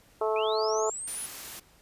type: harmonic tone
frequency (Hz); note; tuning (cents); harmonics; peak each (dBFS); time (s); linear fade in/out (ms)
217.7; A3; -18; 2 / 3 / 4 / 5 / 6; -27 / -31 / -33 / -35 / -37; 0.21-0.9; 5
type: linear sweep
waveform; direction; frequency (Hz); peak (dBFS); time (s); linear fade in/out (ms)
sine; up; 2365 to 10548; -34; 0.36-1.26; 2
type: noise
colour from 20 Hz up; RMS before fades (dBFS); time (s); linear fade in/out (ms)
white; -41; 1.07-1.6; 10
effects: pink hiss -60 dBFS RMS until 1.81 s + resampled to 32000 Hz